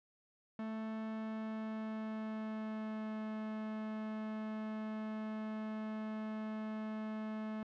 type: tone with pitch glide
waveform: 45% pulse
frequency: 220 to 216.7 Hz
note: A3 to A3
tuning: 0 to -26 cents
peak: -39 dBFS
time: 0.59-7.63 s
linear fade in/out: 2 ms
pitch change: -26 cents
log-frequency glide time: 1.07-3.18 s
effects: low-pass 2000 Hz 12 dB/octave